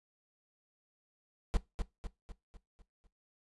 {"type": "noise with echo", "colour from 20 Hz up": "brown", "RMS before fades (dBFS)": -27, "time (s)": [1.54, 1.57], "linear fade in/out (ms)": 0, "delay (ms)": 250, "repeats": 6, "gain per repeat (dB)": -6, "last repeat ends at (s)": 3.07, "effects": ["noise-tail reverb RT60 0.2 s tail -19 dB re dry", "resampled to 24000 Hz"]}